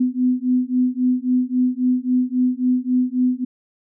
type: beating tone pair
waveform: sine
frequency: 250 / 253.7 Hz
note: B3 / B3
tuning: +21 / +47 cents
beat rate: 3.7 Hz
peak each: -19 dBFS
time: 0-3.45 s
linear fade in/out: 10 ms
effects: none